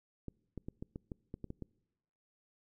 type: clicks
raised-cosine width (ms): 3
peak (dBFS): -29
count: 10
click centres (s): 0.283 / 0.577 / 0.685 / 0.825 / 0.959 / 1.118 / 1.341 / 1.443 / 1.504 / 1.623
effects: noise-tail reverb RT60 1.0 s tail -25 dB re dry